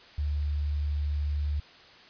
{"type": "tone with quantisation", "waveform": "sine", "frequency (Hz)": 73.42, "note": "D2", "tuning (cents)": 0, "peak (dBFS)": -26, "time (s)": [0.18, 1.6], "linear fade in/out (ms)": 5, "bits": 9, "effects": ["white hiss -52 dBFS RMS until 2.09 s", "resampled to 11025 Hz"]}